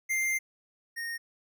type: tone pair in turn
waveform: square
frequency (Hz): 2098 / 1852.7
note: C7 / A#6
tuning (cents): +4 / -11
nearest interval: major second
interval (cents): 215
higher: first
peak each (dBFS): -27 / -34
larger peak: first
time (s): 0.09-0.39 / 0.96-1.18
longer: first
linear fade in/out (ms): 20
effects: none